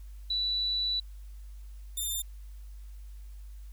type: tone pair in turn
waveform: sine / 5% pulse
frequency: 3954 / 3597 Hz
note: B7 / A7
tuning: +1 / +37 cents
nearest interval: major second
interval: 164 cents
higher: first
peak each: -27 / -23 dBFS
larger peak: second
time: 0.3-1 / 1.97-2.22 s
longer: first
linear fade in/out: 5 ms
effects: added 50 Hz sine -42 dBFS peak until 3.72 s + white hiss -65 dBFS RMS until 3.72 s